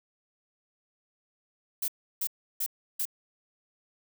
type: noise bursts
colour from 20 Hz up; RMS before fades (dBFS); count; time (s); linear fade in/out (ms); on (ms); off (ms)
violet; -30; 4; 1.82-3.054; 5; 61; 330
effects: none